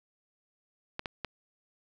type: clicks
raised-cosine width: 0.3 ms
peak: -18 dBFS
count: 3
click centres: 0.994 / 1.058 / 1.247 s
effects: none